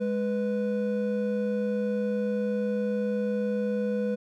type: tone pair together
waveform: triangle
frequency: 207.7 / 493.9 Hz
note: G#3 / B4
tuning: 0 / 0 cents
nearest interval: octave + minor third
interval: 1500 cents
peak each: -26 / -26 dBFS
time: 0-4.16 s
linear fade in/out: 20 ms
effects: none